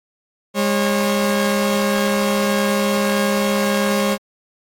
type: tone pair together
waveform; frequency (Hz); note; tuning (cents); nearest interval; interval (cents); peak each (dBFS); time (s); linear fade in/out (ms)
sawtooth; 203.9 / 544.3; G#3 / C#5; -32 / -32; octave + perfect fourth; 1700; -14 / -16; 0.54-4.18; 50
effects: AAC 64 kbps